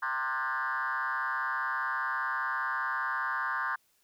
sine tone with frequency modulation, 1325 Hz, E6, 9 cents sharp, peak -28 dBFS, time 0.02-3.76 s, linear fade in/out 10 ms, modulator 135 Hz, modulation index 2.8, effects tanh soft clip ceiling -24 dBFS + white hiss -70 dBFS RMS until 4.03 s

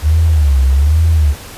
sine tone with vibrato, 73.5 Hz, D2, 2 cents sharp, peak -7 dBFS, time 0.02-1.35 s, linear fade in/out 50 ms, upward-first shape sine, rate 1.2 Hz, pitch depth 180 cents each way, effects pink hiss -32 dBFS RMS until 1.57 s + resampled to 32000 Hz

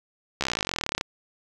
slowing click train, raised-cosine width 0.2 ms, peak -8 dBFS, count 29, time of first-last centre 0.41-1.011 s, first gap 14 ms, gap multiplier 1.03, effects none

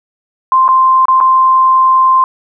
sine tone with dropouts, 1045 Hz, C6, 2 cents flat, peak -5 dBFS, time 0.52-2.24 s, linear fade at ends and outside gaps 1 ms, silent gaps 0.68-0.688 / 1.055-1.083 / 1.203-1.21 s, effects none

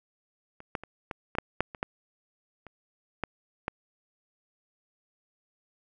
clicks, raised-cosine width 0.5 ms, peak -30 / -15 / -26 / -19 / -21 / -8 / -9 / -25 / -14 / -30 / -14 / -14 dBFS, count 12, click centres 0.604 / 0.752 / 0.836 / 1.112 / 1.352 / 1.385 / 1.606 / 1.748 / 1.829 / 2.667 / 3.237 / 3.681 s, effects none

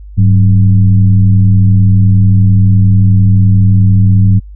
sine tone with frequency modulation, 101.3 Hz, G#2, 43 cents flat, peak -3 dBFS, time 0.17-4.4 s, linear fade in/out 20 ms, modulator 85.6 Hz, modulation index 0.72, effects added 50 Hz sine -27 dBFS peak until 4.55 s

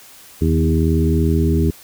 harmonic tone with a mistuned harmonic, 80.7 Hz, E2, 36 cents flat, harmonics 1 / 2 / 3 / 4 / 5, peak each -16 / -19 / -21 / -22 / -23 dBFS, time 0.41-1.71 s, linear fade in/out 10 ms, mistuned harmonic 2, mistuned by -24 cents, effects white hiss -43 dBFS RMS until 1.83 s

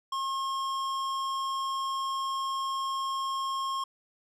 sine tone with hard clipping, 1076 Hz, C6, 48 cents sharp, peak -31 dBFS, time 0.12-3.84 s, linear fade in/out 5 ms, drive 13 dB, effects none

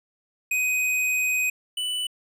square tone pair in turn, 2506 / 2980 Hz, D#7 / F#7, +12 / +12 cents, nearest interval minor third, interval 300 cents, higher second, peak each -22 / -26 dBFS, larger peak first, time 0.51-1.5 / 1.77-2.07 s, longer first, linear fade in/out 5 ms, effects resampled to 32000 Hz

